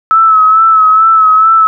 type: tone with vibrato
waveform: sine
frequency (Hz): 1300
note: E6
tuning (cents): -24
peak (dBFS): -3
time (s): 0.11-1.67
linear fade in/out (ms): 0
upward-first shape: sine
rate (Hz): 2.3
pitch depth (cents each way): 38
effects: none